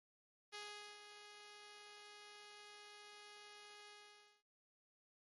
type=tone with ADSR envelope; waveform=5% pulse; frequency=415.3 Hz; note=G#4; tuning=in tune; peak=-36 dBFS; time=0.52-4.43 s; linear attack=28 ms; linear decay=430 ms; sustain=-9 dB; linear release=550 ms; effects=MP3 48 kbps